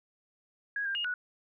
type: tone with pitch steps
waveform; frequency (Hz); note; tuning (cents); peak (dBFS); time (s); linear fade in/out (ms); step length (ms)
sine; 1652 / 1592 / 2854 / 1470; G#6 / G6 / F7 / F#6; -10 / +26 / +37 / -12; -30; 0.76-1.14; 2; 95
effects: none